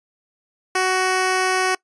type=tone; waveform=10% pulse; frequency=372.7 Hz; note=F#4; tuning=13 cents sharp; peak=-9 dBFS; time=0.75-1.75 s; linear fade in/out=5 ms; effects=noise-tail reverb RT60 0.1 s tail -23 dB re dry + resampled to 22050 Hz